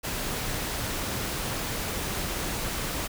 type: noise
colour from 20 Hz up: pink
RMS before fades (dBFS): -31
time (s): 0.03-3.08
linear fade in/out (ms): 20
effects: none